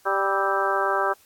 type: harmonic tone with a mistuned harmonic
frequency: 196 Hz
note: G3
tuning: in tune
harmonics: 2 / 3 / 4 / 5 / 6 / 7 / 8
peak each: -28 / -28 / -28 / -28 / -28 / -28 / -28 dBFS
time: 0.05-1.14 s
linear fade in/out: 20 ms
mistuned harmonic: 7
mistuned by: -75 cents
effects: white hiss -57 dBFS RMS until 1.25 s + AAC 64 kbps